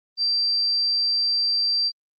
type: tone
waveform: sine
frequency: 4699 Hz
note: D8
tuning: in tune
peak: -19 dBFS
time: 0.17-1.92 s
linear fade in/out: 50 ms
effects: Opus 24 kbps